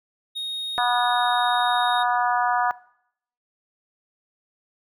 triangle tone, 3729 Hz, A#7, in tune, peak -25 dBFS, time 0.35-2.04 s, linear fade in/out 20 ms
harmonic tone, 243.8 Hz, B3, 22 cents flat, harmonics 3 / 4 / 5 / 6 / 7, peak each -23 / -25 / -27 / -29 / -30 dBFS, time 0.78-2.71 s, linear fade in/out 0 ms
effects noise-tail reverb RT60 0.7 s tail -20 dB re dry

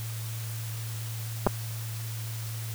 clicks, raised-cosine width 1 ms, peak -8 dBFS, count 2, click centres 1.466 / 1.471 s, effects added 112 Hz sine -33 dBFS peak until 2.74 s + white hiss -42 dBFS RMS until 2.74 s

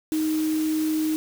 sine tone in noise, 312.3 Hz, D#4, 7 cents sharp, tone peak -21 dBFS, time 0.12-1.16 s, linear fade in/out 0 ms, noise white, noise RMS -37 dBFS, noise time 0.12-1.16 s, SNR +13 dB, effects none

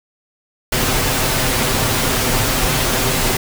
pink noise with comb filter, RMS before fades -17 dBFS, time 0.72-3.37 s, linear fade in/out 5 ms, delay 7.8 ms, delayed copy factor +0.5, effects none

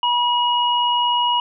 sine tone pair together, 967 / 2896 Hz, B5 / F#7, -37 / -38 cents, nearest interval octave + perfect fifth, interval 1899 cents, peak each -17 / -20 dBFS, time 0.03-1.4 s, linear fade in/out 2 ms, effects none

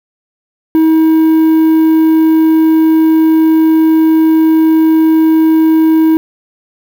triangle tone with quantisation, 319.2 Hz, D#4, 44 cents sharp, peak -3 dBFS, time 0.75-6.17 s, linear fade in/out 0 ms, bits 5, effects none

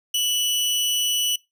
sawtooth tone with amplitude modulation, 2960 Hz, F#7, in tune, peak -15 dBFS, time 0.14-1.36 s, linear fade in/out 5 ms, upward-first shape sine, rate 277 Hz, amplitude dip 35%, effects noise-tail reverb RT60 0.2 s tail -21 dB re dry

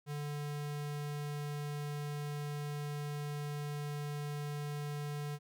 square tone, 146.6 Hz, D3, 3 cents flat, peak -38 dBFS, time 0.06-5.39 s, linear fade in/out 50 ms, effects none

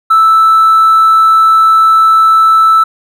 triangle tone with hard clipping, 1317 Hz, E6, 2 cents flat, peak -3 dBFS, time 0.1-2.84 s, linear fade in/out 10 ms, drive 2 dB, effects none

